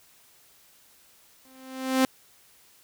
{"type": "tone with exponential growth", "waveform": "sawtooth", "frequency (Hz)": 261.6, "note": "C4", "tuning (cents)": 0, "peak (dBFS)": -13, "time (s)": [1.45, 2.05], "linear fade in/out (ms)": 2, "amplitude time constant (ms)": 130, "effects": ["white hiss -58 dBFS RMS until 2.83 s"]}